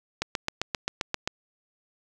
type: click train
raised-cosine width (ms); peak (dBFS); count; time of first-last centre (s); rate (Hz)
0.2; -9; 9; 0.22-1.275; 7.58
effects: none